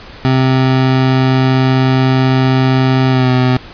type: tone with pitch glide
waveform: 25% pulse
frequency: 130.81 to 127.23 Hz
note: C3 to C3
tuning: 0 to -48 cents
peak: -5 dBFS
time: 0.25-3.57 s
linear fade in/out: 0 ms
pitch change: -48 cents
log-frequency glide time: 3.09-3.3 s
effects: pink hiss -34 dBFS RMS until 3.73 s + resampled to 11025 Hz